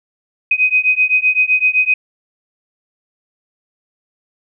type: beating tone pair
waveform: sine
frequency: 2506 / 2513.8 Hz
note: D#7 / D#7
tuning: +12 / +17 cents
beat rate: 7.8 Hz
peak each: -14 dBFS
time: 0.51-1.94 s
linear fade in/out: 5 ms
effects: none